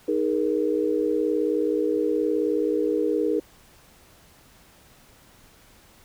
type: chord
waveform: sine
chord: D# suspended fourth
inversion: none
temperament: equal with one note detuned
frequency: 311.1 / 415.3 / 474.3 Hz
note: D#4 / G#4 / A#4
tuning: 0 / 0 / +30 cents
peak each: -25 dBFS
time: 0.08-3.4 s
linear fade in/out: 5 ms
effects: pink hiss -54 dBFS RMS until 6.04 s